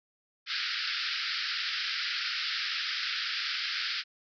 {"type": "band-pass noise", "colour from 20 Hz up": "white", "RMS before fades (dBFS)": -33, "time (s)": [0.46, 4.04], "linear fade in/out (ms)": 50, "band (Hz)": [1300, 5200], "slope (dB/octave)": 96, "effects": []}